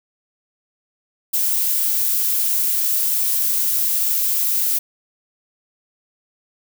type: noise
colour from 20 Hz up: violet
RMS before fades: -19 dBFS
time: 1.33-4.79 s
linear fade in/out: 10 ms
effects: none